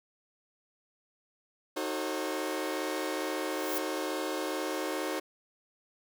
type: chord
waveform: sawtooth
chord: D# diminished seventh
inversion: none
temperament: just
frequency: 311.1 / 373.4 / 448 / 537.6 Hz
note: D#4 / F#4 / A4 / C5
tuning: 0 / +16 / +31 / +47 cents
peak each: -32 / -33 / -36 / -33 dBFS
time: 1.76-5.2 s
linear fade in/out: 10 ms
type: noise with exponential growth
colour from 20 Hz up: violet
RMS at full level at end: -32 dBFS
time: 3.4-3.78 s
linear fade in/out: 0 ms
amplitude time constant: 82 ms
effects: none